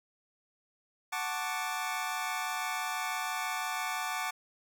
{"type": "chord", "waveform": "25% pulse", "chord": "D major seventh", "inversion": "first", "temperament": "equal", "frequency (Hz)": [740, 880, 1108.7, 1174.7], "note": ["F#5", "A5", "C#6", "D6"], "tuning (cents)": [0, 0, 0, 0], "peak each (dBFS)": [-34, -34, -37, -34], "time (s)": [1.12, 4.31], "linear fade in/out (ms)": 10, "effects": []}